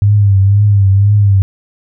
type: tone with vibrato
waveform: sine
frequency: 100.3 Hz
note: G2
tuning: 40 cents sharp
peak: -5 dBFS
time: 0.02-1.42 s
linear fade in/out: 0 ms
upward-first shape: triangle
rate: 2 Hz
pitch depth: 75 cents each way
effects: none